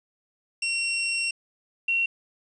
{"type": "tone pair in turn", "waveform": ["sawtooth", "sine"], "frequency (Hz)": [2733, 2733], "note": ["F7", "F7"], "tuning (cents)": [-38, -38], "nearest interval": "unison", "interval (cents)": 0, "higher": "neither", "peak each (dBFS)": -21, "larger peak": "neither", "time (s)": [[0.62, 1.31], [1.88, 2.06]], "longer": "first", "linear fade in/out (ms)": 5, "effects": ["resampled to 22050 Hz", "9-bit"]}